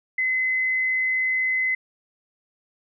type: tone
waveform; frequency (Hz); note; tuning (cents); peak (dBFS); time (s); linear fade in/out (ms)
sine; 2039; C7; -45; -20; 0.18-1.75; 5
effects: none